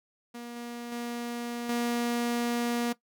sawtooth tone with level steps, 238.2 Hz, A#3, 38 cents sharp, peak -35 / -33 / -29 / -23 dBFS, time 0.34-2.93 s, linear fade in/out 10 ms, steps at 0.56 / 0.92 / 1.69 s, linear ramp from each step 2 ms, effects noise-tail reverb RT60 0.1 s tail -17 dB re dry

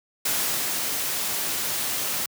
white noise with ADSR envelope, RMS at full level -24 dBFS, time 0.25-2.26 s, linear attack 6 ms, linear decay 450 ms, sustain -3 dB, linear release 3 ms, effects high-pass 100 Hz 12 dB/octave

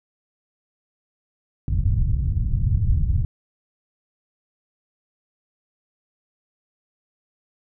white low-pass noise, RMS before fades -20 dBFS, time 1.68-3.25 s, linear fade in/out 2 ms, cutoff 110 Hz, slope 24 dB/octave, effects none

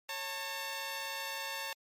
10% pulse tone pair together, 550 / 896.9 Hz, C#5 / A5, -14 / +33 cents, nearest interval minor sixth, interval 847 cents, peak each -34 / -30 dBFS, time 0.09-1.73 s, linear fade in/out 2 ms, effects MP3 64 kbps

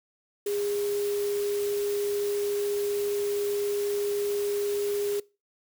sine tone in noise, 408.5 Hz, G#4, 29 cents flat, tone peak -26 dBFS, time 0.46-5.2 s, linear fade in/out 5 ms, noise white, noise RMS -40 dBFS, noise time 0.46-5.2 s, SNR +11 dB, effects noise-tail reverb RT60 0.3 s tail -23 dB re dry

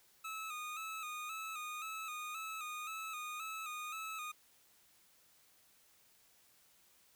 25% pulse tone with vibrato, 1265 Hz, D#6, 28 cents sharp, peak -38 dBFS, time 0.24-4.32 s, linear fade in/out 10 ms, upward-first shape square, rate 1.9 Hz, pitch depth 49 cents each way, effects white hiss -68 dBFS RMS until 7.15 s

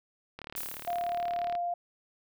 click train, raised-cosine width 0.3 ms, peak -25 dBFS, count 44, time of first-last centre 0.39-1.552 s, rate 37 Hz
violet noise with exponential decay, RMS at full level -35 dBFS, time 0.56-1.53 s, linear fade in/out 2 ms, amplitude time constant 210 ms
sine tone, 698.5 Hz, F5, in tune, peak -29 dBFS, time 0.87-1.74 s, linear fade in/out 5 ms
effects none

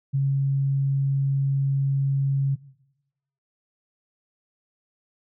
sine tone, 137.4 Hz, C#3, 15 cents flat, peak -19 dBFS, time 0.13-2.56 s, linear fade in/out 20 ms, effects noise-tail reverb RT60 0.9 s tail -19 dB re dry

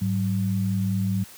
sine tone pair together, 104.2 / 189.02 Hz, G#2 / F#3, +6 / +37 cents, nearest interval minor seventh, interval 1031 cents, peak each -24 dBFS, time 0.01-1.24 s, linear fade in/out 10 ms, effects white hiss -46 dBFS RMS until 1.37 s + high-pass 60 Hz 12 dB/octave

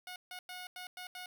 10% pulse tone bursts at uneven times, 727 Hz, F#5, 31 cents flat, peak -35 dBFS, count 6, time 0.07-0.16 / 0.31-0.39 / 0.49-0.67 / 0.76-0.87 / 0.97-1.07 / 1.15-1.26 s, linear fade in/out 2 ms, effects none

